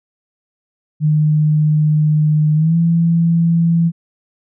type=tone with pitch glide; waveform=sine; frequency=152.6 to 167.38 Hz; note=D#3 to E3; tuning=-33 to +27 cents; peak=-10 dBFS; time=1-3.92 s; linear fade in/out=50 ms; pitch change=+160 cents; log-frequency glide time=2.55-2.76 s; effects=none